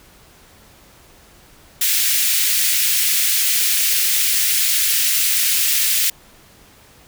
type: high-pass noise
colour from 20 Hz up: white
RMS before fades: -17 dBFS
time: 1.81-6.1 s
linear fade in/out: 5 ms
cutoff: 1900 Hz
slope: 24 dB/octave
effects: pink hiss -48 dBFS RMS until 7.07 s